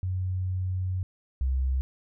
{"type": "tone pair in turn", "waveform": "sine", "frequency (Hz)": [92.5, 65.41], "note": ["F#2", "C2"], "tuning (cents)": [0, 0], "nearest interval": "tritone", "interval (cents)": 600, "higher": "first", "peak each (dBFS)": [-26, -23], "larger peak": "second", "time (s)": [[0.03, 1.03], [1.41, 1.81]], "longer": "first", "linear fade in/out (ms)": 0, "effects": []}